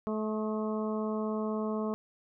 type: harmonic tone with a mistuned harmonic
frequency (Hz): 216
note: A3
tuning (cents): -32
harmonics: 1 / 2 / 3 / 4 / 5 / 6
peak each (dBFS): -32 / -35 / -39 / -46 / -41 / -49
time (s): 0.07-1.94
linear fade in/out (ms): 0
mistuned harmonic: 6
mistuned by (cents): -35
effects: none